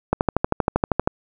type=click train; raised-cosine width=1 ms; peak=-3 dBFS; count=13; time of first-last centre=0.13-1.075 s; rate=12.7 Hz; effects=none